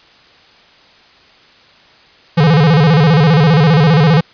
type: tone with vibrato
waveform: square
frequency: 155.56 Hz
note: D#3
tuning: in tune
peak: -7 dBFS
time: 2.37-4.21 s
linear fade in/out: 10 ms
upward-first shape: square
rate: 15 Hz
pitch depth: 140 cents each way
effects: white hiss -45 dBFS RMS until 4.33 s + resampled to 11025 Hz